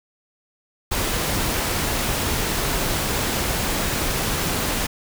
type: noise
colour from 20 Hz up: pink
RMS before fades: -23 dBFS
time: 0.91-4.87 s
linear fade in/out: 10 ms
effects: none